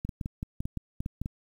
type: clicks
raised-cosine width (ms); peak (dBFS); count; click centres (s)
5; -20; 12; 0.05 / 0.092 / 0.212 / 0.259 / 0.429 / 0.605 / 0.655 / 0.773 / 1.005 / 1.061 / 1.216 / 1.259
effects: 9-bit